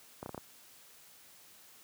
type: clicks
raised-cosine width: 1 ms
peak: -26 dBFS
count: 5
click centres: 0.229 / 0.261 / 0.293 / 0.346 / 0.378 s
effects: white hiss -58 dBFS RMS until 1.83 s + high-pass 80 Hz 12 dB/octave